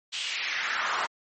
brown noise with high-pass filter sweep, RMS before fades -30 dBFS, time 0.12-1.07 s, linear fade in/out 20 ms, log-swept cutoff 3400 to 1000 Hz, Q 2.6, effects MP3 32 kbps

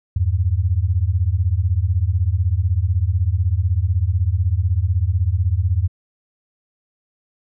sine beating tone pair, 82.41 / 98.41 Hz, E2 / G2, 0 / +7 cents, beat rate 16 Hz, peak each -18 dBFS, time 0.16-5.88 s, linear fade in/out 5 ms, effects none

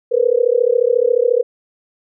sine tone with amplitude modulation, 483.6 Hz, B4, 36 cents flat, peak -7 dBFS, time 0.11-1.43 s, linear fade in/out 20 ms, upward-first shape sine, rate 34.2 Hz, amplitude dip 100%, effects none

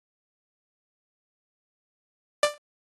sawtooth tone with exponential decay, 591 Hz, D5, 11 cents sharp, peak -10 dBFS, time 2.43-2.58 s, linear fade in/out 2 ms, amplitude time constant 32 ms, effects AAC 32 kbps

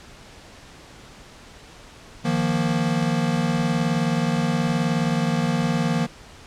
square chord, Eb suspended second, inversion none, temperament equal with one note detuned, 155.56 / 174.61 / 234.3 Hz, Eb3 / F3 / Bb3, 0 / 0 / +9 cents, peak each -25 dBFS, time 2.24-6.07 s, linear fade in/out 20 ms, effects pink hiss -45 dBFS RMS until 6.46 s + low-pass 7000 Hz 12 dB/octave

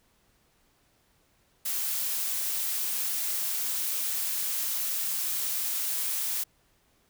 blue noise, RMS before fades -30 dBFS, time 1.65-6.44 s, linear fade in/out 10 ms, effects pink hiss -67 dBFS RMS until 7.09 s

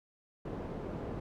white low-pass noise, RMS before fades -40 dBFS, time 0.45-1.2 s, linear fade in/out 5 ms, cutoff 430 Hz, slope 12 dB/octave, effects none

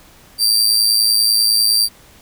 sawtooth tone with amplitude modulation, 4699 Hz, D8, in tune, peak -6 dBFS, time 0.38-1.89 s, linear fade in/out 50 ms, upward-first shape sine, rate 110 Hz, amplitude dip 65%, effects pink hiss -46 dBFS RMS until 2.21 s

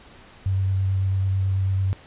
sine tone with vibrato, 95.8 Hz, G2, 39 cents flat, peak -19 dBFS, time 0.46-1.93 s, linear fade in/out 0 ms, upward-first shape triangle, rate 9.1 Hz, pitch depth 16 cents each way, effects pink hiss -48 dBFS RMS until 2.06 s + resampled to 8000 Hz

